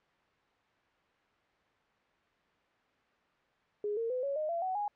sine tone with pitch steps, 415.3 / 458.2 / 505.4 / 557.6 / 615.1 / 678.6 / 748.6 / 825.8 Hz, G#4 / A#4 / B4 / C#5 / D#5 / F5 / F#5 / G#5, 0 / -30 / +40 / +10 / -20 / -50 / +20 / -10 cents, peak -31 dBFS, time 3.84-4.88 s, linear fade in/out 2 ms, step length 130 ms, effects white hiss -69 dBFS RMS until 4.95 s + low-pass 2000 Hz 12 dB/octave

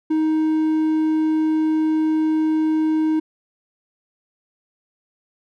triangle tone, 313.5 Hz, D#4, 13 cents sharp, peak -14 dBFS, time 0.1-3.2 s, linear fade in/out 10 ms, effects none

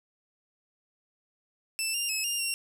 15% pulse tone with pitch steps, 2651 / 2794 / 2582 / 2805 / 2750 Hz, E7 / F7 / E7 / F7 / F7, +9 / 0 / -37 / +7 / -27 cents, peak -21 dBFS, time 1.79-2.54 s, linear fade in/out 0 ms, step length 150 ms, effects none

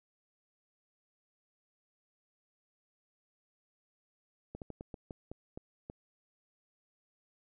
slowing click train, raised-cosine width 2 ms, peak -29 dBFS, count 9, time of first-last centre 4.55-5.899 s, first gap 68 ms, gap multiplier 1.25, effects none

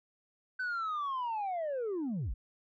sine linear sweep, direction down, 1528 to 31.91 Hz, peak -30 dBFS, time 0.59-2.34 s, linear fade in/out 10 ms, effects tanh soft clip ceiling -31 dBFS

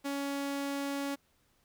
sawtooth tone, 280 Hz, C#4, 18 cents sharp, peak -29 dBFS, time 0.04-1.16 s, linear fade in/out 20 ms, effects pink hiss -71 dBFS RMS until 1.64 s

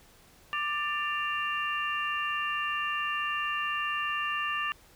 harmonic tone with a mistuned harmonic, 592 Hz, D5, 14 cents sharp, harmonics 2 / 3 / 4 / 5, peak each -32 / -34 / -43 / -33 dBFS, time 0.53-4.72 s, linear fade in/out 0 ms, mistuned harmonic 5, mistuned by -110 cents, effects pink hiss -58 dBFS RMS until 4.95 s

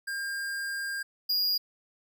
square tone pair in turn, 1605 / 4856 Hz, G6 / D#8, +40 / -43 cents, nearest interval octave + perfect fifth, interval 1917 cents, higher second, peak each -32 / -25 dBFS, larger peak second, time 0.07-1.03 / 1.29-1.58 s, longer first, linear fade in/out 10 ms, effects none

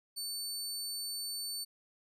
25% pulse tone, 4500 Hz, C#8, 25 cents sharp, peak -32 dBFS, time 0.16-1.65 s, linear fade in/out 20 ms, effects none

